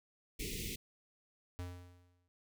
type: band-stop noise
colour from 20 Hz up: pink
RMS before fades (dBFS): -41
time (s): 0.39-0.76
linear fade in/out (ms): 10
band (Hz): 470 to 2000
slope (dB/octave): 96
type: tone with exponential decay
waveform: square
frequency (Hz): 89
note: F2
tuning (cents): +33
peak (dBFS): -39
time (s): 1.59-2.28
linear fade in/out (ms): 0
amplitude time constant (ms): 150
effects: none